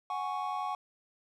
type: chord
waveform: triangle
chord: F# suspended second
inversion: none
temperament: equal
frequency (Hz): 740 / 830.6 / 1108.7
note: F#5 / G#5 / C#6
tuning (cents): 0 / 0 / 0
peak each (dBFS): -35 / -35 / -34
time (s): 0.1-0.75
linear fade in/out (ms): 2
effects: none